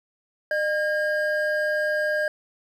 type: tone pair together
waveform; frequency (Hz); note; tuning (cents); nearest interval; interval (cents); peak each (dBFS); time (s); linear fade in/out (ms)
triangle; 607 / 1620.5; D#5 / G#6; -43 / -43; octave + perfect fourth; 1700; -22 / -23; 0.51-2.28; 2
effects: none